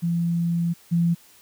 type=tone pair in turn; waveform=sine; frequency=170 / 170 Hz; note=F3 / F3; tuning=-46 / -46 cents; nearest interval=unison; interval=0 cents; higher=neither; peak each=-20 / -17 dBFS; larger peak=second; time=0.02-0.74 / 0.91-1.15 s; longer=first; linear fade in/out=20 ms; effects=white hiss -53 dBFS RMS until 1.41 s